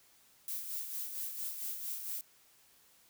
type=noise with tremolo; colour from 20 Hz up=violet; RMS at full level=-38 dBFS; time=0.48-2.21 s; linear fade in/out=0 ms; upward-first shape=sine; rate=4.4 Hz; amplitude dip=50%; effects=white hiss -65 dBFS RMS until 3.09 s